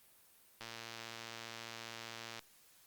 click train, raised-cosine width 0.2 ms, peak -28 dBFS, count 206, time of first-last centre 0.61-2.393 s, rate 115 Hz, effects white hiss -65 dBFS RMS until 2.86 s + Opus 32 kbps

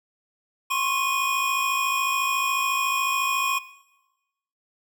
square tone cluster, 1050 / 1104 / 2477 Hz, C6 / C#6 / D#7, +6 / -7 / -8 cents, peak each -28 dBFS, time 0.7-3.59 s, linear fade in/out 10 ms, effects noise-tail reverb RT60 1.0 s tail -17 dB re dry

